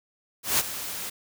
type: noise with ADSR envelope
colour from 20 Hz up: white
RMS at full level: -21 dBFS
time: 0.43-1.1 s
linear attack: 160 ms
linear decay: 28 ms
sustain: -13 dB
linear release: 9 ms
effects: none